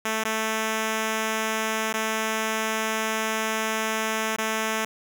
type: tone with dropouts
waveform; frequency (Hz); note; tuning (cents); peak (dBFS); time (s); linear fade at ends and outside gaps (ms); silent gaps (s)
5% pulse; 220; A3; 0; -13; 0.05-4.85; 5; 0.238-0.25 / 1.929-1.938 / 4.364-4.383
effects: none